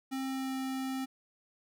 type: tone with pitch glide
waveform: square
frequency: 265.8 to 263.8 Hz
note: C4 to C4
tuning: +27 to +14 cents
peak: -34 dBFS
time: 0.11-1.06 s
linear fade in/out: 20 ms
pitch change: -13 cents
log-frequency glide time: 0.28-0.56 s
effects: none